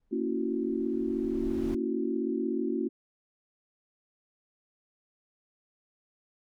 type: noise with exponential growth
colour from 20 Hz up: brown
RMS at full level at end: -35 dBFS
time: 0-1.75 s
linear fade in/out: 5 ms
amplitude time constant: 380 ms
type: chord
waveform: sine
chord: F# dominant seventh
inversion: first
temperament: just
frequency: 231.2 / 277.5 / 333 / 370 Hz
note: A#3 / C#4 / E4 / F#4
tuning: -14 / +2 / +18 / 0 cents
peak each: -33 dBFS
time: 0.11-2.89 s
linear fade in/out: 20 ms
effects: none